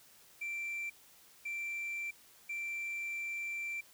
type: tone bursts at uneven times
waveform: sine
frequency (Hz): 2349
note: D7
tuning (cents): 0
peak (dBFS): -34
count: 3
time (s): 0.41-0.9 / 1.45-2.11 / 2.49-3.81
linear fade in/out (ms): 10
effects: tanh soft clip ceiling -35 dBFS + white hiss -61 dBFS RMS until 3.93 s